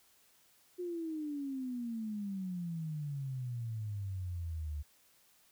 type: exponential sweep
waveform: sine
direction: down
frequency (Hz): 362.4 to 72.2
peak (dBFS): -36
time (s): 0.78-4.83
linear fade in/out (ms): 20
effects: white hiss -67 dBFS RMS until 5.51 s